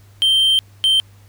triangle tone pair in turn, 3136 / 3125 Hz, G7 / G7, 0 / -6 cents, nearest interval unison, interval 6 cents, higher first, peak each -10 dBFS, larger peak neither, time 0.22-0.59 / 0.84-1 s, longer first, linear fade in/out 0 ms, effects added 100 Hz sine -44 dBFS peak until 1.28 s + pink hiss -54 dBFS RMS until 1.28 s

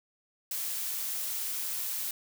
blue noise, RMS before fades -34 dBFS, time 0.51-2.11 s, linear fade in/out 2 ms, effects none

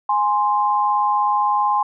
sine tone pair together, 830.6 / 1046.5 Hz, G#5 / C6, 0 / 0 cents, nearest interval major third, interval 400 cents, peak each -18 dBFS, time 0.09-1.83 s, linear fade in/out 5 ms, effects none

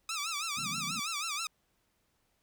10% pulse tone with vibrato, 1244.5 Hz, D#6, in tune, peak -25 dBFS, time 0.09-1.47 s, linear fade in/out 2 ms, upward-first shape sine, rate 6.2 Hz, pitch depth 150 cents each way
pink band-pass noise, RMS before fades -44 dBFS, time 0.57-1 s, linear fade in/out 5 ms, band 140 to 250 Hz, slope 48 dB/octave
effects pink hiss -75 dBFS RMS until 2.42 s

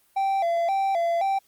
triangle tone with vibrato, 728 Hz, F#5, 28 cents flat, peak -19 dBFS, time 0.16-1.39 s, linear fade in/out 10 ms, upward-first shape square, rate 1.9 Hz, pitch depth 120 cents each way, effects white hiss -63 dBFS RMS until 1.47 s + Opus 32 kbps

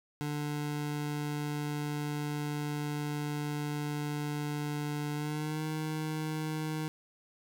25% pulse tone with pitch glide, 147.8 to 155.6 Hz, D3 to D#3, +11 to 0 cents, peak -29 dBFS, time 0.21-6.88 s, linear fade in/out 0 ms, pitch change +89 cents, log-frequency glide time 5.14-5.63 s, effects none

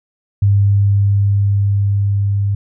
sine tone with level ramp, 100.4 Hz, G2, 42 cents sharp, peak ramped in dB -8 to -13 dBFS, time 0.42-2.55 s, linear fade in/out 5 ms, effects none

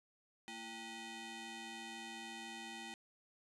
15% pulse ring-modulated tone, 566 Hz, C#5, 36 cents sharp, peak -37 dBFS, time 0.48-2.94 s, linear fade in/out 0 ms, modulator 1360 Hz, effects resampled to 24000 Hz + 11-bit

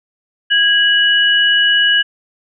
sine tone pair together, 1647.2 / 2935 Hz, G#6 / F#7, -15 / -15 cents, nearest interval minor seventh, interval 1000 cents, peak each -12 dBFS, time 0.5-2.03 s, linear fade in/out 20 ms, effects none

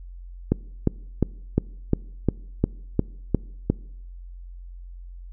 click train, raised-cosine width 3 ms, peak -5 dBFS, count 10, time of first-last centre 0.52-3.7 s, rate 2.83 Hz, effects noise-tail reverb RT60 0.8 s tail -24 dB re dry + added 44 Hz sine -37 dBFS peak until 5.32 s

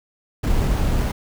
brown noise with sample-and-hold, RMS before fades -19 dBFS, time 0.43-1.12 s, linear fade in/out 10 ms, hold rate 7350 Hz, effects none

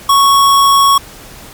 square tone, 1108.7 Hz, C#6, in tune, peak -6 dBFS, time 0.09-0.98 s, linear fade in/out 5 ms, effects pink hiss -34 dBFS RMS until 1.53 s + MP3 96 kbps

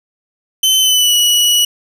sawtooth tone with pitch glide, 3062 to 2932 Hz, G7 to F#7, -41 to -16 cents, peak -6 dBFS, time 0.63-1.65 s, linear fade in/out 5 ms, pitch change -75 cents, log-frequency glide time 0.8-1.15 s, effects none

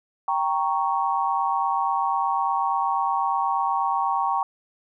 sine chord, G diminished, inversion none, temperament equal, 784 / 932.3 / 1108.7 Hz, G5 / Bb5 / Db6, 0 / 0 / 0 cents, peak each -25 dBFS, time 0.28-4.43 s, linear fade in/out 2 ms, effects none

